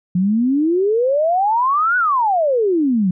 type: exponential two-way sweep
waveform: sine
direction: up then down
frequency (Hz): 174.61 to 1500 to 174.61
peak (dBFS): -13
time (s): 0.15-3.11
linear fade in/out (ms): 5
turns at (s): 1.97
effects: none